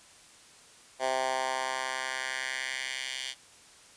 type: tone with high-pass filter sweep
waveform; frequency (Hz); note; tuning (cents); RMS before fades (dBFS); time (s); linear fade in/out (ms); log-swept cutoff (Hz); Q
10% pulse; 130.81; C3; 0; -33; 0.99-3.35; 50; 650 to 3000; 1.9
effects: white hiss -55 dBFS RMS until 3.96 s + resampled to 22050 Hz